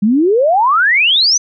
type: exponential sweep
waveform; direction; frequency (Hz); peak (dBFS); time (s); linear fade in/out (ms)
sine; up; 195 to 6220; -8; 0.02-1.38; 10
effects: none